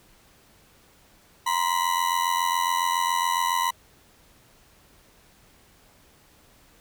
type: ring-modulated tone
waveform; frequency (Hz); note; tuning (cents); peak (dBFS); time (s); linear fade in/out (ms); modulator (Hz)
40% pulse; 987.8; B5; 0; -18; 1.46-3.71; 10; 43.6
effects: pink hiss -57 dBFS RMS until 6.8 s